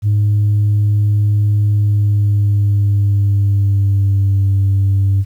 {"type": "tone with pitch glide", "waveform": "sine", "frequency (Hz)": [103.83, 98], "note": ["G#2", "G2"], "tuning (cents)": [0, 0], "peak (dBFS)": -8, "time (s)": [0.02, 5.25], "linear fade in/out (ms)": 50, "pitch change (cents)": -100, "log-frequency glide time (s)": [1.69, 4.47], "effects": ["tanh soft clip ceiling -8 dBFS", "8-bit"]}